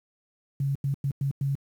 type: tone bursts at uneven times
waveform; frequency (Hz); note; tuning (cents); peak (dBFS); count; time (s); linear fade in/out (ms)
sine; 138.59; C#3; 0; -23; 5; 0.6-0.75 / 0.84-0.94 / 1.04-1.11 / 1.21-1.31 / 1.41-1.55; 2
effects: high-pass 80 Hz 12 dB/octave + 9-bit